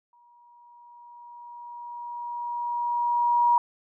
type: tone with exponential growth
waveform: sine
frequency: 956 Hz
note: A#5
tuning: 43 cents sharp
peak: -16 dBFS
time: 0.13-3.58 s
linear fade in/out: 2 ms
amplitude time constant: 750 ms
effects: none